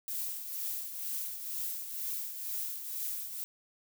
violet noise with tremolo, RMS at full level -35 dBFS, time 0.08-3.44 s, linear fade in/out 0 ms, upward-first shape triangle, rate 2.1 Hz, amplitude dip 60%, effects none

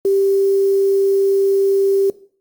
sine tone with quantisation, 392.5 Hz, G4, 2 cents sharp, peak -12 dBFS, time 0.05-2.1 s, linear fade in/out 2 ms, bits 6, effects noise-tail reverb RT60 0.5 s tail -18 dB re dry + Opus 32 kbps

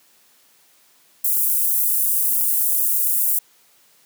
pink high-pass noise, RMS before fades -19 dBFS, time 1.24-3.39 s, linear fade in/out 5 ms, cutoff 11000 Hz, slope 24 dB/octave, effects white hiss -56 dBFS RMS until 4.05 s + high-pass 150 Hz 12 dB/octave

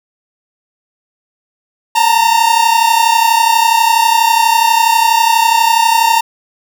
45% pulse tone pair together, 900.1 / 932.3 Hz, A5 / A#5, +39 / 0 cents, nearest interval minor second, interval 61 cents, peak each -11 dBFS, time 1.95-6.21 s, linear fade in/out 10 ms, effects none

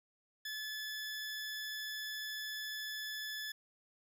20% pulse tone, 1726 Hz, A6, 34 cents flat, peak -35 dBFS, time 0.45-3.52 s, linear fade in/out 5 ms, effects none

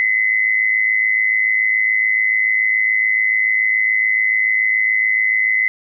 sine tone with amplitude modulation, 2033 Hz, B6, 50 cents sharp, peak -10 dBFS, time 0-5.68 s, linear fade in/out 0 ms, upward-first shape sine, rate 107 Hz, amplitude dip 70%, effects none

